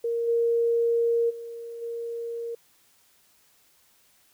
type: tone with level steps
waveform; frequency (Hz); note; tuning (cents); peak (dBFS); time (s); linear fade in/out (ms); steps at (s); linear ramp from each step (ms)
sine; 466.2; A#4; 0; -24 / -20 / -35 / -30; 0.04-2.55; 5; 0.27 / 1.29 / 1.81; 20
effects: white hiss -62 dBFS RMS until 4.33 s